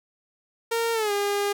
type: tone with pitch glide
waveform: sawtooth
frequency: 460.9 to 405.9 Hz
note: A#4 to G#4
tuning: -20 to -40 cents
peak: -19 dBFS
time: 0.71-1.53 s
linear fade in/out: 10 ms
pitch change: -220 cents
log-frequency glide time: 0.93-1.12 s
effects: none